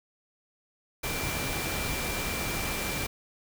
sine tone in noise, 2358 Hz, D7, 6 cents sharp, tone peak -37 dBFS, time 1.03-3.07 s, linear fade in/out 10 ms, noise pink, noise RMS -32 dBFS, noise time 1.03-3.07 s, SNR -8 dB, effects none

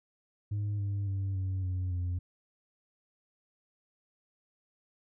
sine tone with pitch steps, 103.2 / 100.2 / 97.3 / 94.47 / 91.73 / 89.07 Hz, G#2 / G2 / G2 / F#2 / F#2 / F2, -10 / +38 / -12 / +37 / -14 / +35 cents, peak -27 dBFS, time 0.51-2.19 s, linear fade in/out 10 ms, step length 280 ms, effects tanh soft clip ceiling -29 dBFS

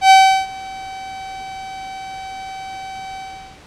45% pulse tone with ADSR envelope, 767 Hz, G5, 38 cents flat, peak -4 dBFS, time 0.01-3.61 s, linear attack 93 ms, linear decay 360 ms, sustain -24 dB, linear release 420 ms, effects pink hiss -43 dBFS RMS until 3.66 s + low-pass 6000 Hz 12 dB/octave

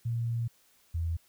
sine tone pair in turn, 116.8 / 83.02 Hz, A#2 / E2, +4 / +13 cents, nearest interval tritone, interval 591 cents, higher first, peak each -28 dBFS, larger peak neither, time 0.05-0.48 / 0.94-1.17 s, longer first, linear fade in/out 10 ms, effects white hiss -65 dBFS RMS until 1.28 s

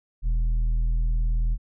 triangle tone with tanh clipping, 40.48 Hz, E1, 31 cents flat, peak -21 dBFS, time 0.22-1.58 s, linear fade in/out 50 ms, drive 10 dB, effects none

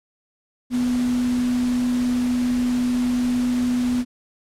sine tone in noise, 246.9 Hz, B3, in tune, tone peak -18 dBFS, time 0.7-4.05 s, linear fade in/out 50 ms, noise pink, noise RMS -35 dBFS, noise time 0.7-4.05 s, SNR +14 dB, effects low-pass 10000 Hz 12 dB/octave

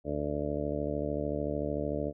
harmonic tone, 73.42 Hz, D2, in tune, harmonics 1 / 2 / 3 / 4 / 5 / 6 / 7 / 8 / 9, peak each -39 / -39 / -41 / -36 / -44 / -37 / -41 / -36 / -43 dBFS, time 0.04-2.13 s, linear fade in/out 50 ms, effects none

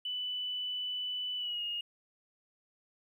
triangle tone with pitch glide, 2985 to 2857 Hz, F#7 to F7, +15 to +39 cents, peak -30 dBFS, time 0.05-1.81 s, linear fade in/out 5 ms, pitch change -76 cents, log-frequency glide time 1.37-1.63 s, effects tanh soft clip ceiling -32 dBFS

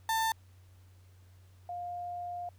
35% pulse / sine tone pair in turn, 893 / 705.5 Hz, A5 / F5, +25 / +17 cents, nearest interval major third, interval 408 cents, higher first, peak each -26 / -36 dBFS, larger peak first, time 0.09-0.32 / 1.69-2.49 s, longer second, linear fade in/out 2 ms, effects added 92 Hz sine -55 dBFS peak until 2.58 s + pink hiss -68 dBFS RMS until 2.58 s

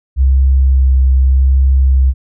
sine tone with vibrato, 66 Hz, C2, 16 cents sharp, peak -6 dBFS, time 0.16-2.14 s, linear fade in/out 50 ms, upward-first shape sine, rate 0.84 Hz, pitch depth 15 cents each way, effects none

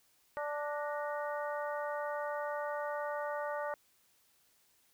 harmonic tone with a mistuned harmonic, 293.7 Hz, D4, in tune, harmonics 2 / 3 / 4 / 5 / 6, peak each -37 / -41 / -43 / -45 / -47 dBFS, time 0.37-3.74 s, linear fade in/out 0 ms, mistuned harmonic 6, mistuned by +100 cents, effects white hiss -70 dBFS RMS until 4.93 s

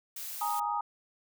blue noise, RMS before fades -40 dBFS, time 0.16-0.6 s, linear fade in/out 5 ms
sine chord, Ab suspended second, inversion none, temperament just, 830.6 / 934.4 / 1245.9 Hz, Ab5 / Bb5 / Eb6, 0 / +4 / +2 cents, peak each -33 / -33 / -34 dBFS, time 0.41-0.81 s, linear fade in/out 5 ms
effects none

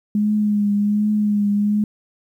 sine tone with vibrato, 207.7 Hz, G#3, in tune, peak -15 dBFS, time 0.15-1.84 s, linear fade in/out 2 ms, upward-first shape triangle, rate 1.3 Hz, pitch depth 37 cents each way, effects 9-bit

